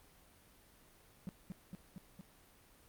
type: tone with echo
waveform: triangle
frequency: 184.7 Hz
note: F#3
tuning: 3 cents flat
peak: -37 dBFS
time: 1.27-1.29 s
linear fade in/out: 0 ms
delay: 230 ms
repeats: 4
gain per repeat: -2 dB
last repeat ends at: 2.21 s
effects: pink hiss -64 dBFS RMS until 2.88 s + Opus 32 kbps